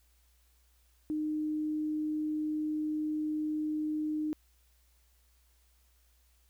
sine tone, 306.3 Hz, D#4, 27 cents flat, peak -30 dBFS, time 1.1-4.33 s, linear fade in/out 0 ms, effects added 60 Hz sine -65 dBFS peak until 6.49 s + white hiss -71 dBFS RMS until 6.49 s

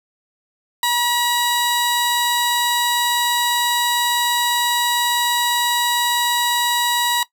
sawtooth tone pair together, 961 / 1922 Hz, B5 / B6, -48 / -48 cents, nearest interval octave, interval 1200 cents, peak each -14 dBFS, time 0.83-7.23 s, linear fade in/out 2 ms, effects noise-tail reverb RT60 0.1 s tail -18 dB re dry

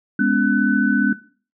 sine tone cluster, 205.9 / 247.9 / 282.9 / 1502 Hz, G#3 / B3 / C#4 / F#6, -15 / +7 / +35 / +26 cents, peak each -20 dBFS, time 0.19-1.13 s, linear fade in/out 5 ms, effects noise-tail reverb RT60 0.4 s tail -17 dB re dry

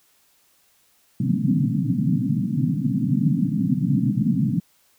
pink band-pass noise, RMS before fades -21 dBFS, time 1.2-4.6 s, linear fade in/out 5 ms, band 120 to 280 Hz, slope 96 dB/octave, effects white hiss -61 dBFS RMS until 4.98 s

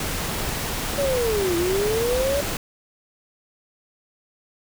pink noise, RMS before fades -27 dBFS, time 0-2.57 s, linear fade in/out 2 ms
sine linear two-way sweep, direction down then up, 576 to 334.6 to 576 Hz, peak -20 dBFS, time 0.98-2.41 s, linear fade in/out 5 ms, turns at 1.56 s
effects none

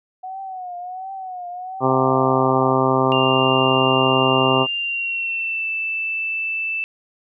sine tone with vibrato, 740 Hz, F#5, in tune, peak -28 dBFS, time 0.23-2.73 s, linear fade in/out 10 ms, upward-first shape triangle, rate 1.4 Hz, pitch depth 92 cents each way
harmonic tone, 131.3 Hz, C3, 6 cents sharp, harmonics 1 / 2 / 3 / 4 / 5 / 6 / 7 / 8 / 9, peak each -24 / -22 / -21 / -24 / -24 / -25 / -24 / -25 / -23 dBFS, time 1.8-4.67 s, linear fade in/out 50 ms
sine tone with pitch glide, 2794 to 2646 Hz, F7 to E7, 0 to +6 cents, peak -21 dBFS, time 3.12-6.84 s, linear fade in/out 0 ms, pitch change -94 cents, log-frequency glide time 4.76-5.69 s
effects none

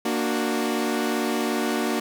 sawtooth chord, Bb augmented, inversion none, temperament equal with one note detuned, 233.1 / 295.7 / 370 Hz, Bb3 / D4 / F#4, 0 / +12 / 0 cents, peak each -22 / -24 / -24 dBFS, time 0.05-2 s, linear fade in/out 5 ms, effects 9-bit

